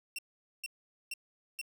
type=tone bursts; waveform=sawtooth; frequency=2724 Hz; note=F7; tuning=44 cents flat; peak=-33 dBFS; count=4; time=0.16-1.614 s; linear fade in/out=2 ms; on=26 ms; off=450 ms; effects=none